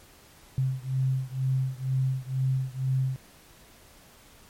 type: beating tone pair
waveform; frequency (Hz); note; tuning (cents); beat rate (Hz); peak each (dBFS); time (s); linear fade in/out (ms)
sine; 130.7 / 132.8; C3 / C3; -1 / +26; 2.1; -27 / -28; 0.58-3.16; 0
effects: pink hiss -54 dBFS RMS until 4.49 s + MP3 64 kbps